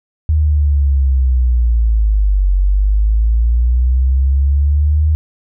sine linear two-way sweep, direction down then up, 77.78 to 46.25 to 77.78 Hz, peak -9 dBFS, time 0.29-5.15 s, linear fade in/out 0 ms, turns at 2.53 s, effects none

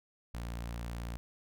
sawtooth tone with notch filter, 58.27 Hz, A#1, in tune, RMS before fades -40 dBFS, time 0.34-1.17 s, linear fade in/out 0 ms, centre 380 Hz, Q 1.9, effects none

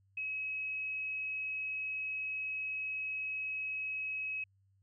sine tone, 2558 Hz, D#7, 47 cents sharp, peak -35 dBFS, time 0.17-4.44 s, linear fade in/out 5 ms, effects added 97 Hz sine -67 dBFS peak until 4.82 s

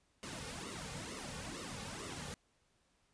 pink noise with flanger, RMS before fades -45 dBFS, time 0.23-2.34 s, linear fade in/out 0 ms, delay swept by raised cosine 1.2 to 3.1 ms, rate 2.2 Hz, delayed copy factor -0.9, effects pink hiss -75 dBFS RMS until 3.13 s + resampled to 22050 Hz

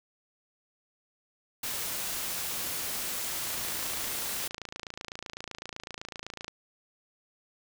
white noise, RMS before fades -34 dBFS, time 1.63-4.48 s, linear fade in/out 5 ms
click train, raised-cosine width 0.2 ms, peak -21 dBFS, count 85, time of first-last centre 3.47-6.481 s, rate 27.9 Hz
effects none

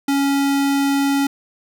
square tone, 278.5 Hz, C#4, 8 cents sharp, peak -16 dBFS, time 0.08-1.27 s, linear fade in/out 5 ms, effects none

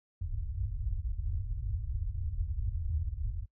white low-pass noise, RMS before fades -34 dBFS, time 0.21-3.46 s, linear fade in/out 5 ms, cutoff 100 Hz, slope 48 dB/octave, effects noise-tail reverb RT60 0.1 s tail -22 dB re dry

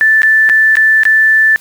sine tone with dropouts, 1760 Hz, A6, in tune, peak -5 dBFS, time 0.01-1.56 s, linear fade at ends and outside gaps 0 ms, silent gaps 0.219-0.232 / 0.491-0.497 / 0.755-0.769 / 1.034-1.053 s, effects white hiss -40 dBFS RMS until 1.6 s

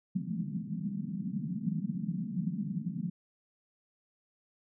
white band-pass noise, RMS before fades -35 dBFS, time 0.15-3.1 s, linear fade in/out 10 ms, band 160 to 210 Hz, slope 48 dB/octave, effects none

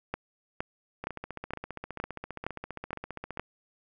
two click trains, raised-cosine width 0.5 ms, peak -16 / -22 dBFS, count 8 / 36, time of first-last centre 0.14-3.396 / 1.04-3.373 s, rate 2.15 / 15 Hz, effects none

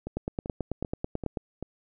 two click trains, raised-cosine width 2 ms, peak -16 / -21 dBFS, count 12 / 5, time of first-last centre 0.17-1.372 / 0.07-1.626 s, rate 9.15 / 2.57 Hz, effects none

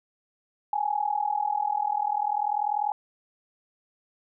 sine tone with amplitude modulation, 833 Hz, G#5, 5 cents sharp, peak -20 dBFS, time 0.73-2.92 s, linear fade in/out 2 ms, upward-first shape sine, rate 40.3 Hz, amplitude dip 90%, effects none

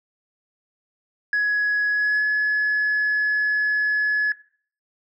sine tone with pitch glide, 1678 to 1701.4 Hz, G#6 to G#6, +17 to +41 cents, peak -16 dBFS, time 1.33-4.32 s, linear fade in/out 2 ms, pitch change +24 cents, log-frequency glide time 1.91-2.23 s, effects noise-tail reverb RT60 0.5 s tail -20 dB re dry + tanh soft clip ceiling -16 dBFS

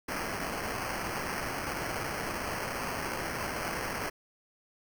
white noise with sample-and-hold, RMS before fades -35 dBFS, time 0.08-4.1 s, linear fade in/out 10 ms, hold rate 3675 Hz, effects none

